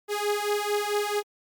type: beating tone pair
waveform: sawtooth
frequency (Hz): 411.8 / 416.3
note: G#4 / G#4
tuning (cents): -15 / +4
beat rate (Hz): 4.5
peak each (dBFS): -24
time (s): 0.08-1.23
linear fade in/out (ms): 50
effects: Opus 48 kbps